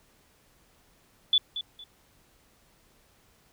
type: tone with echo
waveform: sine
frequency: 3464 Hz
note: A7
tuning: 28 cents flat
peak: -18 dBFS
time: 1.33-1.38 s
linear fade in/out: 2 ms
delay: 230 ms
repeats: 2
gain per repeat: -12 dB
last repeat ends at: 1.84 s
effects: pink hiss -63 dBFS RMS until 3.52 s